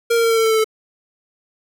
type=tone with pitch steps; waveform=square; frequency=466.2 / 461.9 / 457.7 / 453.5 / 449.3 / 445.1 / 441.1 / 437 Hz; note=A#4 / A#4 / A#4 / A#4 / A4 / A4 / A4 / A4; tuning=0 / -16 / -32 / -48 / +36 / +20 / +4 / -12 cents; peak=-14 dBFS; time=0.1-0.644 s; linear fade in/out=10 ms; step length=68 ms; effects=none